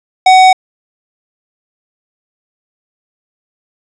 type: tone with hard clipping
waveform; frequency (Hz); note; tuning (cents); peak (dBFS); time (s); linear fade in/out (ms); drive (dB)
sine; 750; F#5; +23; -4; 0.26-0.53; 5; 14
effects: resampled to 24000 Hz